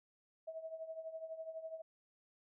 sine tone with tremolo, 645 Hz, E5, 38 cents flat, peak -40 dBFS, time 0.47-1.82 s, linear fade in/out 10 ms, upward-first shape triangle, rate 12 Hz, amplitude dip 80%, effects none

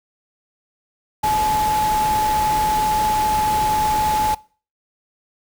sine tone in noise, 856 Hz, A5, 48 cents flat, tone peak -16 dBFS, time 1.23-4.35 s, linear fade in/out 10 ms, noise pink, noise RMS -27 dBFS, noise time 1.23-4.35 s, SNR +8 dB, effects noise-tail reverb RT60 0.4 s tail -22 dB re dry

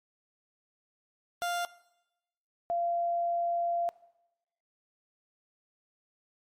30% pulse / sine tone pair in turn, 698.5 / 688.5 Hz, F5 / F5, 0 / -25 cents, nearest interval unison, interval 25 cents, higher first, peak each -27 dBFS, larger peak neither, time 1.42-1.65 / 2.7-3.89 s, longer second, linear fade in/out 0 ms, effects noise-tail reverb RT60 0.9 s tail -19 dB re dry + MP3 64 kbps

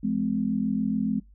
sine tone cluster, 172.1 / 211.9 / 258.9 Hz, F3 / G#3 / C4, -25 / +35 / -18 cents, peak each -32 / -25 / -28 dBFS, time 0.03-1.2 s, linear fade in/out 10 ms, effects noise-tail reverb RT60 0.2 s tail -25 dB re dry + added 50 Hz sine -50 dBFS peak until 1.34 s

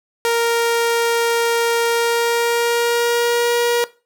sawtooth tone with pitch glide, 466.2 to 476 Hz, A#4 to A#4, 0 to +36 cents, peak -11 dBFS, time 0.25-3.84 s, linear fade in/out 0 ms, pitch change +36 cents, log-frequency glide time 1.86-3.56 s, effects noise-tail reverb RT60 0.3 s tail -18 dB re dry

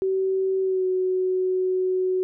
sine tone with pitch glide, 381.1 to 371.1 Hz, G4 to F#4, -49 to +5 cents, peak -20 dBFS, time 0.02-2.23 s, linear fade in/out 0 ms, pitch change -46 cents, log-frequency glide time 0.61-0.86 s, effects none

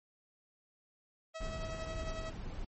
sawtooth tone with tremolo, 645 Hz, E5, 38 cents flat, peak -36 dBFS, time 1.34-2.31 s, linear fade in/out 20 ms, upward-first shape triangle, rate 11 Hz, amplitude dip 50%
brown noise, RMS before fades -41 dBFS, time 1.4-2.65 s, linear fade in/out 10 ms
effects MP3 32 kbps

